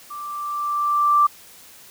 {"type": "tone with level ramp", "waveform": "sine", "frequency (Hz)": 1174.7, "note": "D6", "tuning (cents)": 0, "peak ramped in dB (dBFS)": [-31, -11], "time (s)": [0.1, 1.27], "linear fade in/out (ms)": 10, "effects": ["white hiss -46 dBFS RMS until 1.9 s"]}